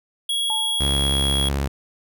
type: tone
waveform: square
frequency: 3322 Hz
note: G#7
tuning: in tune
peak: -21 dBFS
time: 0.29-1.49 s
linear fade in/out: 5 ms
type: tone with exponential decay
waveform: sine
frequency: 866 Hz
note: A5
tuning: 28 cents flat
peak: -25 dBFS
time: 0.5-1.15 s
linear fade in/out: 0 ms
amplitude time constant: 140 ms
type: tone with vibrato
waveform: sawtooth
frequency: 69.3 Hz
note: C#2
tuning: in tune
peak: -17 dBFS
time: 0.8-1.68 s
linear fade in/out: 10 ms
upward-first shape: triangle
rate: 16 Hz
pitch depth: 60 cents each way
effects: none